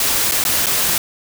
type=noise with dropouts; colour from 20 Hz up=white; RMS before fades=-17 dBFS; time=0-0.98 s; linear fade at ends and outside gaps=2 ms; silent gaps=0.313-0.319 / 0.44-0.45 / 0.66-0.666 s; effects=none